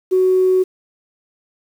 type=tone; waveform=sine; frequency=372 Hz; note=F#4; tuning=9 cents sharp; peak=-10 dBFS; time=0.11-0.64 s; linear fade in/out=20 ms; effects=tanh soft clip ceiling -6 dBFS + 7-bit